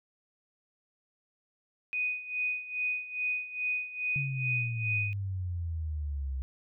sine tone with tremolo, 2489 Hz, D#7, in tune, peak -27 dBFS, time 1.93-5.13 s, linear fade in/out 0 ms, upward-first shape sine, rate 2.4 Hz, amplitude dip 80%
sine exponential sweep, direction down, 141.4 to 64.7 Hz, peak -31 dBFS, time 4.16-6.42 s, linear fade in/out 0 ms
effects none

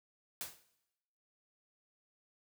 white noise with exponential decay, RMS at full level -38 dBFS, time 0.41-0.64 s, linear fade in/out 0 ms, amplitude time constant 49 ms, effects noise-tail reverb RT60 0.9 s tail -17 dB re dry

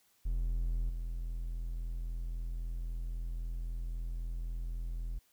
triangle tone with level steps, 41.88 Hz, E1, 28 cents sharp, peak -28 / -33 dBFS, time 0.25-5.19 s, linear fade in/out 10 ms, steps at 0.89 s, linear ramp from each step 10 ms, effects white hiss -70 dBFS RMS until 5.32 s

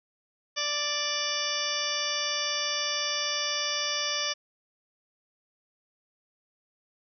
harmonic tone with a mistuned harmonic, 587.3 Hz, D5, in tune, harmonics 1 / 2 / 3 / 4 / 5 / 6 / 8 / 9 / 10, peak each -38 / -37 / -37 / -37 / -35 / -35 / -35 / -35 / -36 dBFS, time 0.56-4.34 s, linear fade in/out 20 ms, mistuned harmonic 9, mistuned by +37 cents, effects none

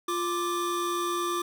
square tone pair together, 349.2 / 1177.6 Hz, F4 / D6, 0 / +4 cents, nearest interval octave + major sixth, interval 2104 cents, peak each -31 / -30 dBFS, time 0.08-1.42 s, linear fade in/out 5 ms, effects none

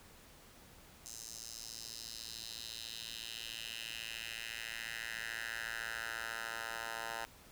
10% pulse tone with high-pass filter sweep, 113.9 Hz, A#2, 40 cents flat, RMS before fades -44 dBFS, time 1.06-7.25 s, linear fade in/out 0 ms, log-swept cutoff 6400 to 1000 Hz, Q 2.6, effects pink hiss -59 dBFS RMS until 7.51 s

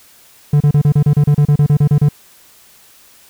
triangle tone bursts, 146.4 Hz, D3, 5 cents flat, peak -5 dBFS, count 15, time 0.53-2.088 s, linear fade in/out 5 ms, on 74 ms, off 32 ms, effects white hiss -46 dBFS RMS until 3.29 s

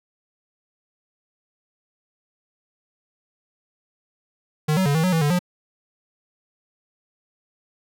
square tone with pitch steps, 153 / 188.4 / 142.7 / 160.5 / 184.1 / 162.9 / 146 / 178.5 Hz, D#3 / F#3 / D3 / E3 / F#3 / E3 / D3 / F3, -29 / +32 / -49 / -46 / -8 / -20 / -10 / +38 cents, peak -18 dBFS, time 4.68-5.392 s, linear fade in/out 10 ms, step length 89 ms, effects none

